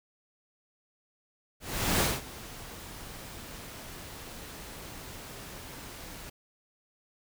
pink noise with ADSR envelope, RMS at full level -25 dBFS, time 1.6-6.3 s, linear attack 410 ms, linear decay 200 ms, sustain -19 dB, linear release 9 ms, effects none

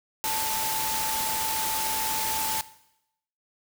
sine tone in noise, 880 Hz, A5, in tune, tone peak -30 dBFS, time 0.24-2.61 s, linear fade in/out 0 ms, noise white, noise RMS -29 dBFS, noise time 0.24-2.61 s, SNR -4 dB, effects noise-tail reverb RT60 0.8 s tail -17 dB re dry

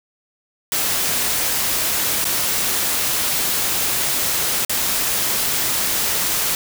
white noise with dropouts, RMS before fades -20 dBFS, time 0.72-6.55 s, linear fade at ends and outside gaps 1 ms, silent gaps 2.244-2.252 / 4.649-4.695 s, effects none

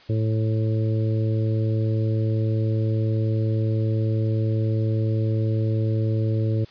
harmonic tone, 110 Hz, A2, in tune, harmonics 1 / 2 / 3 / 4 / 5, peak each -20 / -33 / -30 / -33 / -35 dBFS, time 0.09-6.65 s, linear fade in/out 10 ms, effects white hiss -50 dBFS RMS until 6.7 s + resampled to 11025 Hz

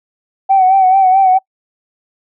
sine tone with vibrato, 760 Hz, F#5, 46 cents sharp, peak -5 dBFS, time 0.49-1.39 s, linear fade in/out 20 ms, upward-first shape sine, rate 4.6 Hz, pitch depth 50 cents each way, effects noise-tail reverb RT60 0.1 s tail -26 dB re dry + tanh soft clip ceiling -1 dBFS

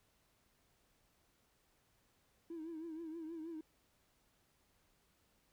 triangle tone with vibrato, 324.8 Hz, E4, 26 cents flat, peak -40 dBFS, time 2.5-3.61 s, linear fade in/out 5 ms, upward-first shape triangle, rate 6.3 Hz, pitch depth 97 cents each way, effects tanh soft clip ceiling -40 dBFS + pink hiss -75 dBFS RMS until 5.52 s

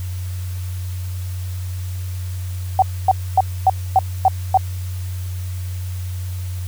sine tone bursts, 760 Hz, F#5, 46 cents sharp, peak -8 dBFS, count 7, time 2.79-4.574 s, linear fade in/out 2 ms, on 32 ms, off 260 ms, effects added 91 Hz sine -23 dBFS peak until 6.67 s + white hiss -41 dBFS RMS until 6.67 s

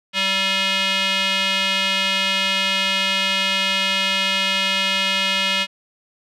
square tone with band-pass filter, 193.2 Hz, G3, 25 cents flat, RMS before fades -20 dBFS, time 0.13-5.67 s, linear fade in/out 50 ms, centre 3000 Hz, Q 2.7, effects none

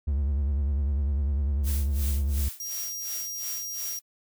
triangle tone with vibrato, 70.4 Hz, C#2, 27 cents sharp, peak -21 dBFS, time 0.07-2.49 s, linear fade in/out 10 ms, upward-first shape sine, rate 10 Hz, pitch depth 96 cents each way
blue noise with tremolo, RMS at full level -35 dBFS, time 1.63-4.02 s, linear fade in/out 50 ms, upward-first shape sine, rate 2.8 Hz, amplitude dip 90%
sawtooth tone, 5700 Hz, F8, 34 cents sharp, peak -30 dBFS, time 2.6-3.99 s, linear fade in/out 2 ms
effects none

